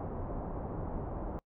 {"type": "low-pass noise", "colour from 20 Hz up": "pink", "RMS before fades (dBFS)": -38, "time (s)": [0, 1.39], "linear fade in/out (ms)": 0, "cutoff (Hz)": 950, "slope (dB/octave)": 24, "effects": ["noise-tail reverb RT60 0.1 s tail -25 dB re dry"]}